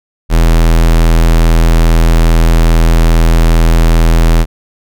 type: tone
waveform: square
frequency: 41.2 Hz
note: E1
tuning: in tune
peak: -5 dBFS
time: 0.29-4.46 s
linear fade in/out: 50 ms
effects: none